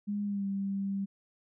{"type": "tone with pitch glide", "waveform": "sine", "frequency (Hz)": [205, 196.76], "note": ["G#3", "G3"], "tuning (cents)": [-22, 7], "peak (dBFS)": -30, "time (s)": [0.07, 1.06], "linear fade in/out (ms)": 20, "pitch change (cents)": -71, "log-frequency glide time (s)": [0.24, 0.46], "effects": []}